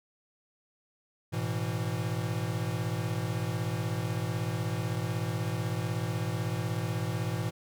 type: chord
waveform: square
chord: A suspended second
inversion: none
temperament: equal with one note detuned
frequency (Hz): 107.36 / 123.47 / 164.81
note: A2 / B2 / E3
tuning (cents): -42 / 0 / 0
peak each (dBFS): -34 / -35 / -36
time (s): 1.32-7.51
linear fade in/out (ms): 20
effects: none

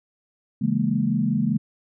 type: chord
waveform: sine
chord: A# half-diminished seventh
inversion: first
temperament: equal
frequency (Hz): 138.59 / 164.81 / 207.7 / 233.1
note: C#3 / E3 / G#3 / A#3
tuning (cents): 0 / 0 / 0 / 0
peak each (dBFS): -27 / -27 / -23 / -24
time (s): 0.61-1.58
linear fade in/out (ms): 10
effects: none

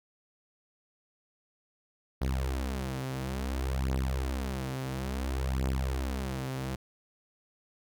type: beating tone pair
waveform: sawtooth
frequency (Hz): 65.41 / 65.99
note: C2 / C2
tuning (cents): 0 / +15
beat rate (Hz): 0.58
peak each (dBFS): -29 / -29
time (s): 2.21-6.76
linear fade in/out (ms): 10
effects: none

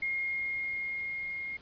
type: tone with level ramp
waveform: sine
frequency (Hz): 2139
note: C7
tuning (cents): +38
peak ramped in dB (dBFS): -29 to -35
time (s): 0.02-1.57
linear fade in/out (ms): 5
effects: pink hiss -56 dBFS RMS until 1.61 s + resampled to 11025 Hz

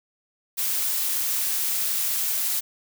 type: noise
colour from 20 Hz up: blue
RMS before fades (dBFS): -25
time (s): 0.57-2.61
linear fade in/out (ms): 20
effects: none

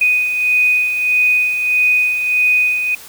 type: beating tone pair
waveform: sine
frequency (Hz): 2489 / 2490.6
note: D#7 / D#7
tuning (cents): 0 / +1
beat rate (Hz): 1.6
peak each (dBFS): -21 / -12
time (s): 0.01-2.95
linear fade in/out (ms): 5
effects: white hiss -37 dBFS RMS until 3.08 s

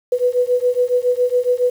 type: beating tone pair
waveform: sine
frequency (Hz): 491.2 / 498.4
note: B4 / B4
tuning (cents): -9 / +16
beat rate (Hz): 7.2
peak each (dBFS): -17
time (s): 0.12-1.7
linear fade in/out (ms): 5
effects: 7-bit

